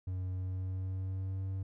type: tone with pitch glide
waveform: triangle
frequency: 92.4 to 95.66 Hz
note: F#2 to G2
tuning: -2 to -42 cents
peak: -32 dBFS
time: 0.07-1.63 s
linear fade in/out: 5 ms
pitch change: +60 cents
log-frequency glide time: 0.31-1.46 s
effects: none